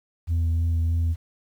sine tone with vibrato, 83 Hz, E2, 12 cents sharp, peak -17 dBFS, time 0.27-1.16 s, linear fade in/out 50 ms, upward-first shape triangle, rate 3.2 Hz, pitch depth 19 cents each way, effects tanh soft clip ceiling -19 dBFS + 9-bit

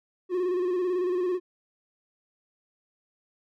triangle tone with vibrato, 361.5 Hz, F#4, 40 cents flat, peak -22 dBFS, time 0.29-1.4 s, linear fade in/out 50 ms, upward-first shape square, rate 18 Hz, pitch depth 43 cents each way, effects none

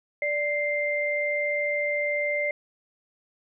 sine tone pair together, 586.8 / 2093 Hz, D5 / C7, -2 / 0 cents, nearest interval octave + minor seventh, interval 2202 cents, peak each -27 / -26 dBFS, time 0.22-2.51 s, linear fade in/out 2 ms, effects none

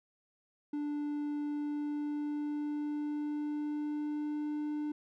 triangle tone with pitch glide, 293.7 to 298.7 Hz, D4 to D4, 0 to +29 cents, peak -31 dBFS, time 0.73-4.92 s, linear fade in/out 5 ms, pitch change +29 cents, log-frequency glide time 1.4-4.54 s, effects none

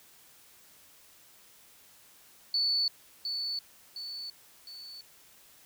sine tone with echo, 4468 Hz, C#8, 13 cents sharp, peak -25 dBFS, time 2.54-2.88 s, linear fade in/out 2 ms, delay 710 ms, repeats 3, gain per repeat -6 dB, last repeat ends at 5.01 s, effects white hiss -58 dBFS RMS until 5.65 s

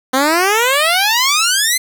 10% pulse exponential sweep, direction up, 253.6 to 2093 Hz, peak -3 dBFS, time 0.13-1.78 s, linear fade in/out 10 ms, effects 7-bit

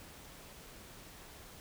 silence, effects pink hiss -53 dBFS RMS until 1.6 s

